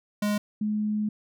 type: tone pair in turn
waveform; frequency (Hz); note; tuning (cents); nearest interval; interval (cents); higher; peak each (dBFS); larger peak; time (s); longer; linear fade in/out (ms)
square / sine; 207.7 / 211.7; G#3 / G#3; 0 / +33; unison; 33; second; -24; neither; 0.22-0.38 / 0.61-1.09; second; 5
effects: none